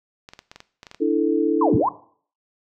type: clicks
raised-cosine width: 0.2 ms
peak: -22 dBFS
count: 10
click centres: 0.289 / 0.335 / 0.391 / 0.515 / 0.56 / 0.604 / 0.831 / 0.868 / 0.914 / 0.946 s
type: chord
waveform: sine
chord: D suspended second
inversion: none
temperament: just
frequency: 293.7 / 330.4 / 440.5 Hz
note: D4 / E4 / A4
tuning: 0 / +4 / +2 cents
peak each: -21 dBFS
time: 1-1.83 s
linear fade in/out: 20 ms
type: linear two-way sweep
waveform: sine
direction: down then up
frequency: 1108.7 to 82.41 to 1108.7 Hz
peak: -17 dBFS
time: 1.61-1.89 s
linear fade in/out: 5 ms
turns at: 1.75 s
effects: noise-tail reverb RT60 0.5 s tail -17 dB re dry